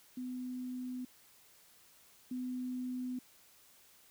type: tone pair in turn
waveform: sine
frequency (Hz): 252 / 252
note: B3 / B3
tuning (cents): +35 / +35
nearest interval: unison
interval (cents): 0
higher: neither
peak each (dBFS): -38 / -36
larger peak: second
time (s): 0.17-1.05 / 2.31-3.19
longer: neither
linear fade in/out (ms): 5
effects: white hiss -63 dBFS RMS until 4.1 s